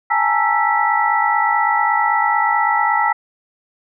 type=tone cluster; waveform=sine; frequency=821 / 870 / 926 / 1327 / 1958 Hz; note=G#5 / A5 / A#5 / E6 / B6; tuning=-20 / -20 / -12 / +11 / -15 cents; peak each=-20 dBFS; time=0.1-3.13 s; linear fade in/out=10 ms; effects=none